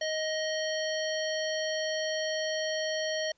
harmonic tone, 626 Hz, D#5, 10 cents sharp, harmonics 1 / 3 / 5 / 7 / 9, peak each -31 / -36 / -38 / -39 / -41 dBFS, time 0.01-3.32 s, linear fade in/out 5 ms, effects pink hiss -70 dBFS RMS until 3.37 s + resampled to 16000 Hz

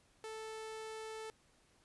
sawtooth tone, 439.6 Hz, A4, 2 cents flat, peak -40 dBFS, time 0.24-1.3 s, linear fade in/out 0 ms, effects pink hiss -70 dBFS RMS until 1.84 s + resampled to 24000 Hz

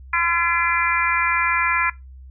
harmonic tone, 340.3 Hz, F4, 45 cents flat, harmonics 3 / 4 / 5 / 6 / 7, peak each -23 / -23 / -23 / -23 / -23 dBFS, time 0.13-1.9 s, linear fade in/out 5 ms, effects noise-tail reverb RT60 0.2 s tail -21 dB re dry + added 65 Hz sine -38 dBFS peak until 2.3 s

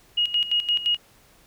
sine tone with tremolo, 2880 Hz, F#7, 47 cents flat, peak -18 dBFS, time 0.17-0.97 s, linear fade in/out 10 ms, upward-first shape square, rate 5.8 Hz, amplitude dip 75%, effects pink hiss -56 dBFS RMS until 1.46 s

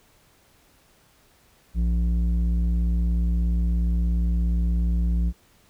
square tone with low-pass filter, 58.5 Hz, A#1, 7 cents sharp, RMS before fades -22 dBFS, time 1.74-5.33 s, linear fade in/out 50 ms, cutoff 160 Hz, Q 1.3, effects pink hiss -59 dBFS RMS until 5.69 s

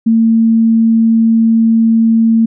sine tone, 226.1 Hz, A3, 47 cents sharp, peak -6 dBFS, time 0.06-2.46 s, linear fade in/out 10 ms, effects none

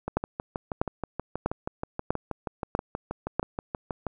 two click trains, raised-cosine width 1 ms, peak -9 / -16 dBFS, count 6 / 26, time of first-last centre 0.17-3.396 / 0.08-4.067 s, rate 1.55 / 6.27 Hz, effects none

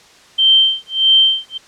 sine tone with tremolo, 3130 Hz, G7, 3 cents flat, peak -6 dBFS, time 0.38-1.58 s, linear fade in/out 10 ms, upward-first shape sine, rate 1.6 Hz, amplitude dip 100%, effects white hiss -45 dBFS RMS until 1.67 s + low-pass 6000 Hz 12 dB/octave

